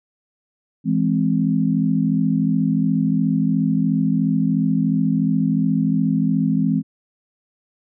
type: chord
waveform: sine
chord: E augmented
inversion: none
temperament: equal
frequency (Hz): 164.81 / 207.7 / 261.6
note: E3 / G#3 / B#3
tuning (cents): 0 / 0 / 0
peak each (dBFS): -20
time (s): 0.84-6.83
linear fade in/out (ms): 50
effects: none